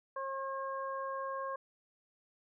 harmonic tone, 539 Hz, C#5, 49 cents flat, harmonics 1 / 2 / 3, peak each -40 / -38 / -48 dBFS, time 0.16-1.56 s, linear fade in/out 5 ms, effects none

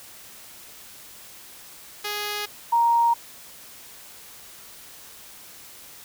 5% pulse / sine tone pair in turn, 415.3 / 934.8 Hz, G#4 / A#5, 0 / +5 cents, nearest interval octave + major second, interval 1405 cents, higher second, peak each -16 dBFS, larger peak neither, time 2.04-2.46 / 2.72-3.14 s, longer neither, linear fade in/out 10 ms, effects white hiss -45 dBFS RMS until 6.04 s

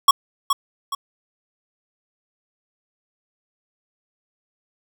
square tone with echo, 1108.7 Hz, C#6, in tune, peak -8 dBFS, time 0.08-0.11 s, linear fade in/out 5 ms, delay 420 ms, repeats 2, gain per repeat -8 dB, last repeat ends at 0.95 s, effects none

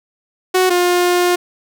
sawtooth tone pair in turn, 370 / 355.2 Hz, F#4 / F4, 0 / +29 cents, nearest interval minor second, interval 71 cents, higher first, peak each -7 / -8 dBFS, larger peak first, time 0.54-0.7 / 0.7-1.36 s, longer second, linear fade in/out 10 ms, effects none

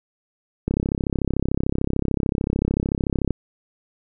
click train, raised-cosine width 3 ms, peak -8 dBFS, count 89, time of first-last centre 0.68-3.307 s, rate 33.5 Hz, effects none

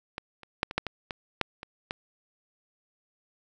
clicks, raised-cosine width 0.3 ms, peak -18 / -30 / -8 / -20 / -9 / -16 / -17 / -8 / -23 / -15 dBFS, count 10, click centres 0.181 / 0.433 / 0.631 / 0.711 / 0.78 / 0.867 / 1.108 / 1.413 / 1.631 / 1.909 s, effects none

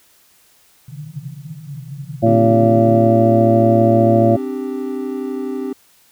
white band-pass noise, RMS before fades -31 dBFS, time 0.88-3.09 s, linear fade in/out 5 ms, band 130 to 160 Hz, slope 96 dB/octave
harmonic tone, 113.4 Hz, A#2, 47 cents flat, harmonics 1 / 2 / 3 / 5 / 6, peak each -16 / -16 / -16 / -16 / -16 dBFS, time 2.22-4.37 s, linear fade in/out 20 ms
triangle chord, C suspended second, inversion none, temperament equal, 261.6 / 293.7 / 392 Hz, C4 / D4 / G4, 0 / 0 / 0 cents, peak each -22 / -26 / -23 dBFS, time 2.26-5.73 s, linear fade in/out 5 ms
effects white hiss -53 dBFS RMS until 6.11 s

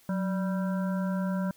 harmonic tone with a mistuned harmonic, 195.3 Hz, G3, 6 cents flat, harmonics 1 / 3 / 5 / 7 / 8, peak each -27 / -37 / -41 / -44 / -45 dBFS, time 0.09-1.51 s, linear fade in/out 2 ms, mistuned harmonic 1, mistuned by -95 cents, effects white hiss -60 dBFS RMS until 1.56 s

